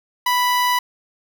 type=tone with notch filter; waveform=sawtooth; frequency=987.8 Hz; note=B5; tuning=in tune; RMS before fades=-18 dBFS; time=0.26-0.79 s; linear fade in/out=5 ms; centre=7700 Hz; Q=1.8; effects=none